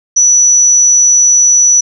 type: tone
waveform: sine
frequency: 5920 Hz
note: F#8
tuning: in tune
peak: -4 dBFS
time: 0.16-1.81 s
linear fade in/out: 10 ms
effects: none